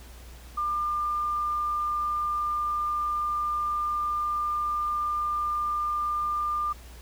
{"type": "tone", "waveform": "sine", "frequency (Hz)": 1199, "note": "D6", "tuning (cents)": 36, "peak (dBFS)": -25, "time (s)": [0.57, 6.73], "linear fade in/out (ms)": 10, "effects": ["added 60 Hz sine -44 dBFS peak until 7.01 s", "pink hiss -51 dBFS RMS until 7.01 s"]}